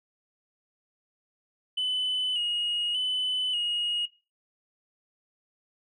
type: tone with vibrato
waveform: sine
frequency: 2944 Hz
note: F#7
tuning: 9 cents flat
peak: -23 dBFS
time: 1.77-4.06 s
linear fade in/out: 10 ms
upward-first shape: square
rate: 0.85 Hz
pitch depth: 39 cents each way
effects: noise-tail reverb RT60 0.3 s tail -19 dB re dry + tanh soft clip ceiling -23 dBFS